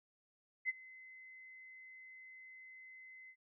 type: tone with ADSR envelope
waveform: sine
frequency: 2047 Hz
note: C7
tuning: 38 cents flat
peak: -31 dBFS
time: 0.65-3.36 s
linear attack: 40 ms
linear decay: 27 ms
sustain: -22 dB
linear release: 66 ms
effects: none